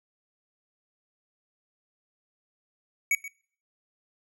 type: tone with echo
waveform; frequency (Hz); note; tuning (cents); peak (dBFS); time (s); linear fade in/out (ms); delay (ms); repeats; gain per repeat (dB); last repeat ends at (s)
square; 2249; C#7; +24; -22; 3.11-3.15; 2; 130; 1; -15; 3.28
effects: noise-tail reverb RT60 0.5 s tail -21 dB re dry